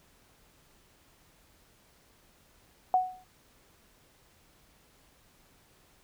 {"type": "tone with exponential decay", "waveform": "sine", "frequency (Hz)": 740, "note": "F#5", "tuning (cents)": 0, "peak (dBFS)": -18, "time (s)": [2.94, 3.24], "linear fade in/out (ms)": 1, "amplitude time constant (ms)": 65, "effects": ["pink hiss -63 dBFS RMS until 6.03 s"]}